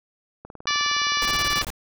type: click train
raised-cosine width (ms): 1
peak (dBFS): -25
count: 22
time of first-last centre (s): 0.45-1.532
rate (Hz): 19.4
type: harmonic tone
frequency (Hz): 583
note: D5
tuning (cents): -13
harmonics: 2 / 3 / 4 / 5 / 6 / 7 / 8 / 9 / 10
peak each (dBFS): -26 / -28 / -29 / -30 / -31 / -31 / -32 / -33 / -33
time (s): 0.67-1.62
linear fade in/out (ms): 2
type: noise bursts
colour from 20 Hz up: pink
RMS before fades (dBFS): -30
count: 9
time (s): 1.22-1.703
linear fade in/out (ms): 0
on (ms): 35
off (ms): 21
effects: none